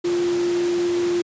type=tone in noise; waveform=sine; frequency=349.2 Hz; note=F4; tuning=in tune; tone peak=-18 dBFS; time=0.04-1.22 s; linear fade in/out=10 ms; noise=pink; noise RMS=-32 dBFS; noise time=0.04-1.22 s; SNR=+11 dB; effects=high-pass 150 Hz 12 dB/octave + resampled to 16000 Hz